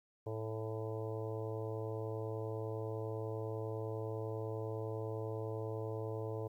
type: harmonic tone with a mistuned harmonic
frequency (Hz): 110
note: A2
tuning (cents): 0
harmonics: 1 / 3 / 4 / 5 / 6 / 7 / 8 / 9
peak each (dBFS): -41 / -48 / -42 / -47 / -51 / -56 / -54 / -56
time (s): 0.26-6.48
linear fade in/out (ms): 10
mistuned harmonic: 9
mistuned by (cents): +23
effects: 12-bit